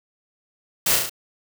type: noise with echo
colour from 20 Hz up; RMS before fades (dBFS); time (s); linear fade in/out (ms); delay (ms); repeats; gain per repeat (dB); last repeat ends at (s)
white; -20; 0.86-0.96; 5; 34; 4; -3; 1.096
effects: none